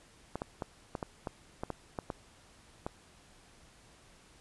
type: clicks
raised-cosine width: 1 ms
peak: -21 dBFS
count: 11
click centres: 0.356 / 0.419 / 0.622 / 0.952 / 1.028 / 1.272 / 1.635 / 1.703 / 1.988 / 2.102 / 2.865 s
effects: pink hiss -60 dBFS RMS until 4.4 s + resampled to 24000 Hz